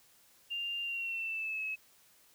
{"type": "tone with pitch glide", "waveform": "sine", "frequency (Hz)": [2794, 2577], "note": ["F7", "E7"], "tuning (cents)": [0, -40], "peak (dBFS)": -34, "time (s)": [0.5, 1.76], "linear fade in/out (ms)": 20, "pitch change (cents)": -140, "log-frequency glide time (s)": [0.82, 1.64], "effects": ["white hiss -64 dBFS RMS until 2.34 s"]}